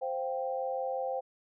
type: chord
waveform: sine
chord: C suspended fourth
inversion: none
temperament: equal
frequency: 523.3 / 698.5 / 784 Hz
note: C5 / F5 / G5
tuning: 0 / 0 / 0 cents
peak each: -33 / -39 / -36 dBFS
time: 0.01-1.21 s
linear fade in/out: 20 ms
effects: none